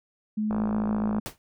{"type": "tone with pitch glide", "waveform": "sine", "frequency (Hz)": [213.7, 212.3], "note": ["G#3", "G#3"], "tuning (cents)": [50, 38], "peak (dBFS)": -24, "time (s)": [0.37, 1.2], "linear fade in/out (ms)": 10, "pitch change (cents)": -12, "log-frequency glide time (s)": [0.52, 0.99]}
{"type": "click train", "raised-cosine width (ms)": 1, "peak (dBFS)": -18, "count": 38, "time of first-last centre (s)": [0.51, 1.184], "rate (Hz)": 54.9}
{"type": "noise with exponential decay", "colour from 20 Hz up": "pink", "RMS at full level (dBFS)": -30, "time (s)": [1.26, 1.38], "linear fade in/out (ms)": 0, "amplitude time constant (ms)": 24}
{"effects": []}